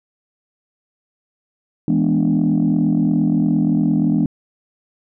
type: chord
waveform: sine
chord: E dominant seventh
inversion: none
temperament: equal with one note detuned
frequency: 164.81 / 207.7 / 245.1 / 293.7 Hz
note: E3 / G#3 / B3 / D4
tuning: 0 / 0 / -13 / 0 cents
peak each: -18 dBFS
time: 1.88-4.26 s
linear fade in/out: 2 ms
effects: tanh soft clip ceiling -8 dBFS